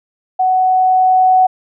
sine tone with level ramp, 745 Hz, F#5, 12 cents sharp, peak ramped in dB -10 to -6 dBFS, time 0.39-1.47 s, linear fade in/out 10 ms, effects none

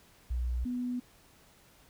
sine tone pair in turn, 60.9 / 246.9 Hz, B1 / B3, -24 / 0 cents, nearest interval 2 octaves, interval 2424 cents, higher second, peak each -29 / -31 dBFS, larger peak first, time 0.3-0.65 / 0.65-1 s, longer neither, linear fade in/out 10 ms, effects pink hiss -61 dBFS RMS until 1.89 s

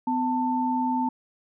sine tone pair together, 252.6 / 890 Hz, B3 / A5, +39 / +20 cents, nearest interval octave + minor seventh, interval 2181 cents, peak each -25 dBFS, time 0.07-1.09 s, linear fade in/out 5 ms, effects none

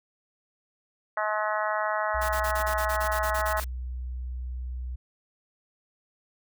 harmonic tone, 213 Hz, G#3, 44 cents sharp, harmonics 3 / 4 / 5 / 6 / 7 / 8 / 9, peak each -30 / -32 / -32 / -33 / -34 / -37 / -37 dBFS, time 1.17-3.6 s, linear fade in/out 2 ms
sine tone with pitch glide, 62.8 to 62.4 Hz, B1 to B1, +30 to +19 cents, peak -31 dBFS, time 2.14-4.96 s, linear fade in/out 10 ms, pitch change -11 cents, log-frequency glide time 2.68-2.86 s
white noise bursts, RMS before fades -37 dBFS, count 13, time 2.21-3.646 s, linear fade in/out 10 ms, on 80 ms, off 33 ms
effects none

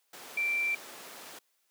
sine tone in noise, 2349 Hz, D7, in tune, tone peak -27 dBFS, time 0.37-0.75 s, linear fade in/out 5 ms, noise pink, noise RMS -45 dBFS, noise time 0.13-1.39 s, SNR +15 dB, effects white hiss -74 dBFS RMS until 1.7 s + high-pass 400 Hz 12 dB/octave

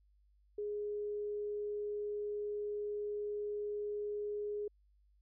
sine tone, 415.3 Hz, G#4, in tune, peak -36 dBFS, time 0.58-4.68 s, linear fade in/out 5 ms, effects added 50 Hz sine -66 dBFS peak until 5.21 s

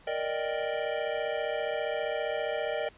square chord, Eb major seventh, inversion second, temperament equal, 466.2 / 587.3 / 622.3 / 784 Hz, Bb4 / D5 / Eb5 / G5, 0 / 0 / 0 / 0 cents, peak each -36 / -35 / -34 / -39 dBFS, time 0.07-2.89 s, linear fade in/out 5 ms, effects pink hiss -57 dBFS RMS until 2.97 s + resampled to 8000 Hz

